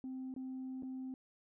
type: tone with dropouts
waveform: sine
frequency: 260.2 Hz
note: C4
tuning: 9 cents flat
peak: -39 dBFS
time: 0.04-1.14 s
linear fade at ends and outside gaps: 1 ms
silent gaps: 0.34-0.363 / 0.824-0.832 s
effects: tanh soft clip ceiling -38 dBFS